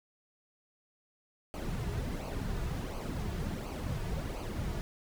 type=noise with flanger; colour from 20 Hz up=brown; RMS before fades=-36 dBFS; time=1.54-4.81 s; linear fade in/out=0 ms; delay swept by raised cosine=0.55 to 3.85 ms; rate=1.4 Hz; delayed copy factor=-0.6; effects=none